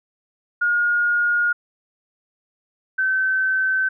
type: tone pair in turn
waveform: sine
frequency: 1430 / 1535.1 Hz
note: F6 / G6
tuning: +41 / -37 cents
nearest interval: minor second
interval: 122 cents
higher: second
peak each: -16 / -17 dBFS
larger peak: first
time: 0.61-1.53 / 2.98-3.89 s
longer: first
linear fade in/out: 10 ms
effects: none